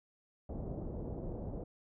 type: low-pass noise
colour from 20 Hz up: pink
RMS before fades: -41 dBFS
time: 0.49-1.64 s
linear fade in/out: 5 ms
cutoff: 610 Hz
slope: 24 dB/octave
effects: none